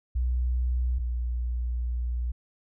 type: tone pair in turn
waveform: sine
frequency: 61.74 / 60.23 Hz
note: B1 / B1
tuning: 0 / -43 cents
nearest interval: unison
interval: 43 cents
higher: first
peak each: -23 / -26 dBFS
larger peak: first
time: 0.15-0.99 / 0.99-2.32 s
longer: second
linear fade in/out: 10 ms
effects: none